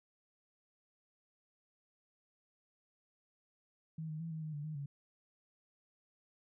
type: tone with pitch steps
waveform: sine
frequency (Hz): 159.5 / 155 / 165 / 158.5 / 155.2 / 146.4 / 155 / 141.6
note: D#3 / D#3 / E3 / D#3 / D#3 / D3 / D#3 / C#3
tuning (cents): +43 / -6 / +2 / +32 / -4 / -5 / -6 / +37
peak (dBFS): -39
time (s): 3.98-4.86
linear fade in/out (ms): 5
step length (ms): 110
effects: none